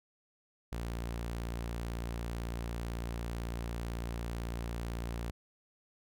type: tone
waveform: sawtooth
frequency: 58 Hz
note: A#1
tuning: 8 cents flat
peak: -32 dBFS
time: 0.72-5.31 s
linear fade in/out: 5 ms
effects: none